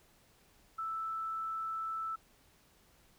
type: tone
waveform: sine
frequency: 1319 Hz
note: E6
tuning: 1 cent sharp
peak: -35 dBFS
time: 0.78-2.16 s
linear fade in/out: 10 ms
effects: pink hiss -66 dBFS RMS until 3.18 s